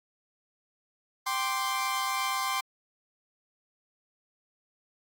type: chord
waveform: sawtooth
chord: G suspended fourth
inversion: none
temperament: equal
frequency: 784 / 1046.5 / 1174.7 Hz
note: G5 / C6 / D6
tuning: 0 / 0 / 0 cents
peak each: -31 / -26 / -31 dBFS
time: 1.26-2.61 s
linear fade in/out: 10 ms
effects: AAC 64 kbps